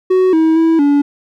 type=tone with pitch steps; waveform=triangle; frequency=372 / 320.6 / 326.2 / 286.4 Hz; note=F#4 / E4 / E4 / D4; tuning=+9 / -48 / -18 / -43 cents; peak=-6 dBFS; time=0.1-1.02 s; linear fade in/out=10 ms; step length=230 ms; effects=none